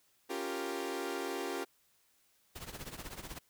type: chord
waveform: sawtooth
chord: G half-diminished seventh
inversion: second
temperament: equal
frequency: 277.2 / 349.2 / 392 / 466.2 Hz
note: Db4 / F4 / G4 / Bb4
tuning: 0 / 0 / 0 / 0 cents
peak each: -39 / -37 / -36 / -39 dBFS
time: 0.29-1.65 s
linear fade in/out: 20 ms
type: noise with tremolo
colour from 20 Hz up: pink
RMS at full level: -42 dBFS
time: 2.55-3.39 s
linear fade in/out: 10 ms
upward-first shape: triangle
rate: 16 Hz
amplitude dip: 85%
effects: white hiss -71 dBFS RMS until 3.49 s